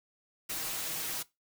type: noise with comb filter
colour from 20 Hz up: white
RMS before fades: -36 dBFS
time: 0.49-1.23 s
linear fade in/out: 10 ms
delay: 6.3 ms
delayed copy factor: +0.8
effects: noise-tail reverb RT60 0.2 s tail -19 dB re dry